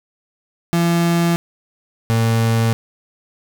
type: tone pair in turn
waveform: 35% pulse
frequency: 169.9 / 113.85 Hz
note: F3 / A#2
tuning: -47 / -40 cents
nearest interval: perfect fifth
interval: 693 cents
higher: first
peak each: -12 dBFS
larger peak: neither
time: 0.73-1.36 / 2.1-2.73 s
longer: neither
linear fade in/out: 0 ms
effects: none